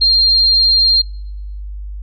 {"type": "tone", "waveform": "sine", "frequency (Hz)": 4196, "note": "C8", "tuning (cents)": 4, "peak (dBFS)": -8, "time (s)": [0.01, 1.02], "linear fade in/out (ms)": 10, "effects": ["noise-tail reverb RT60 0.8 s tail -24 dB re dry", "added 50 Hz sine -24 dBFS peak until 2.02 s"]}